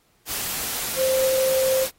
sine tone in noise, 525 Hz, C5, 6 cents sharp, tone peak -18 dBFS, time 0.96-1.87 s, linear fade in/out 50 ms, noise white, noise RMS -28 dBFS, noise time 0.26-1.91 s, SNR +7 dB, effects pink hiss -63 dBFS RMS until 1.98 s + AAC 48 kbps

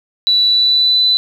sine tone with pitch glide, 3951 to 3997 Hz, B7 to B7, 0 to +20 cents, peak -9 dBFS, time 0.27-1.17 s, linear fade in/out 0 ms, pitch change +20 cents, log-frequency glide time 0.47-1.02 s, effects 7-bit

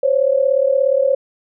sine tone pair together, 523.3 / 560.3 Hz, C5 / C#5, 0 / +18 cents, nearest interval minor second, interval 118 cents, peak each -15 dBFS, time 0.03-1.15 s, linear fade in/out 5 ms, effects none

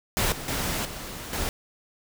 pink noise with level steps, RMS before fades -24 / -36 / -28 / -37 / -29 dBFS, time 0.17-1.49 s, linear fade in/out 0 ms, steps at 0.32 / 0.48 / 0.85 / 1.33 s, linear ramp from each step 2 ms, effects none

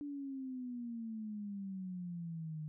sine exponential sweep, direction down, 292.1 to 151.6 Hz, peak -40 dBFS, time 0.01-2.68 s, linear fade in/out 0 ms, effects none

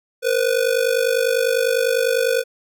square ring-modulated tone, 493.9 Hz, B4, in tune, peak -14 dBFS, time 0.22-2.44 s, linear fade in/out 50 ms, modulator 25 Hz, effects none

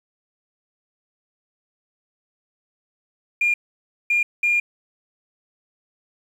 sine tone bursts at uneven times, 2411 Hz, D7, 45 cents sharp, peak -15 dBFS, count 3, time 3.41-3.54 / 4.1-4.23 / 4.43-4.6 s, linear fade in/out 5 ms, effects tanh soft clip ceiling -12 dBFS + 8-bit

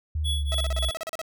sine exponential sweep, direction down, 77.78 to 63.3 Hz, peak -24 dBFS, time 0.15-0.9 s, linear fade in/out 5 ms
square tone with tremolo, 3382 Hz, G#7, 31 cents sharp, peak -26 dBFS, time 0.24-0.95 s, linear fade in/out 20 ms, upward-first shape triangle, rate 3.7 Hz, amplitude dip 100%
sawtooth tone bursts, 648 Hz, E5, 30 cents flat, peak -26 dBFS, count 12, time 0.52-1.215 s, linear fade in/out 0 ms, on 24 ms, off 37 ms
effects none

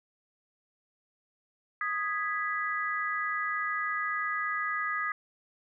sine chord, G# minor, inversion second, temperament equal, 1244.5 / 1661.2 / 1975.5 Hz, D#6 / G#6 / B6, 0 / 0 / 0 cents, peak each -32 / -34 / -34 dBFS, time 1.81-5.12 s, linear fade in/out 2 ms, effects none

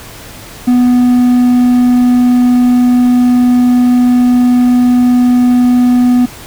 triangle tone, 246.9 Hz, B3, in tune, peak -3 dBFS, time 0.67-6.26 s, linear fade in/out 10 ms, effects added 107 Hz sine -38 dBFS peak until 6.46 s + pink hiss -31 dBFS RMS until 6.46 s

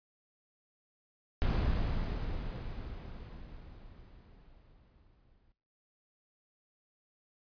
brown noise with exponential decay, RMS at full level -28 dBFS, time 1.42-5.52 s, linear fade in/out 0 ms, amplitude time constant 890 ms, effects noise-tail reverb RT60 0.5 s tail -20 dB re dry + resampled to 11025 Hz

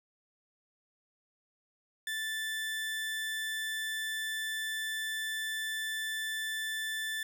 30% pulse tone, 1760 Hz, A6, in tune, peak -31 dBFS, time 2.07-7.23 s, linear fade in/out 2 ms, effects none

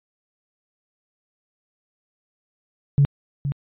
sine tone with echo, 141.2 Hz, C#3, 32 cents sharp, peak -11 dBFS, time 2.98-3.05 s, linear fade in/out 0 ms, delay 470 ms, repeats 1, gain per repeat -10 dB, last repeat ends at 3.52 s, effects tanh soft clip ceiling -7 dBFS + resampled to 8000 Hz

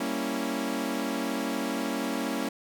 sawtooth chord, G diminished seventh, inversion none, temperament equal, 196 / 233.1 / 277.2 / 329.6 Hz, G3 / Bb3 / Db4 / Fb4, 0 / 0 / 0 / 0 cents, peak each -33 / -29 / -28 / -32 dBFS, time 0-2.49 s, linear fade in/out 5 ms, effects none

